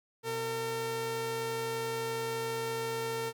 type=tone pair together; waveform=sawtooth; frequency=126.5 / 454.3 Hz; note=B2 / A#4; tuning=+42 / -45 cents; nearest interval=octave + minor seventh; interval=2213 cents; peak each=-38 / -29 dBFS; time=0.23-3.33 s; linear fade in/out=50 ms; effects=none